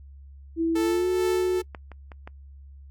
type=tone with pitch glide; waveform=sine; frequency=329.6 to 365.7 Hz; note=E4 to F#4; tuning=0 to -20 cents; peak=-21 dBFS; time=0.56-1.63 s; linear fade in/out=50 ms; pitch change=+180 cents; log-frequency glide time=0.77-1.08 s
type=tone with tremolo; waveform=sawtooth; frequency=440 Hz; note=A4; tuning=in tune; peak=-23 dBFS; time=0.75-1.62 s; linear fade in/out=10 ms; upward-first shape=sine; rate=2.3 Hz; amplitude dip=55%
type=clicks; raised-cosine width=0.5 ms; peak=-21 / -28 / -28 / -24 dBFS; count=4; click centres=1.748 / 1.917 / 2.118 / 2.275 s
effects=noise-tail reverb RT60 0.1 s tail -25 dB re dry + added 69 Hz sine -43 dBFS peak until 2.9 s